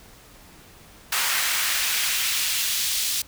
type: noise with high-pass filter sweep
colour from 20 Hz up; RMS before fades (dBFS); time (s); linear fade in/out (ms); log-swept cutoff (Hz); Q
pink; -24; 1.12-3.22; 5; 1400 to 4000; 0.99
effects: pink hiss -49 dBFS RMS until 3.27 s